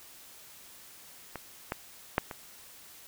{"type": "clicks", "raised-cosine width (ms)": 0.5, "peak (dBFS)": [-22, -16, -9, -23], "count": 4, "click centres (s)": [1.357, 1.721, 2.181, 2.312], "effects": ["white hiss -52 dBFS RMS until 3.07 s"]}